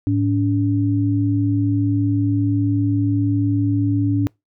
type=tone pair together; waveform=sine; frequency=106.72 / 285.3 Hz; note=G#2 / C#4; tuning=+48 / +50 cents; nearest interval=octave + perfect fourth; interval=1702 cents; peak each=-18 dBFS; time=0.07-4.27 s; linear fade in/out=0 ms; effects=noise-tail reverb RT60 0.2 s tail -26 dB re dry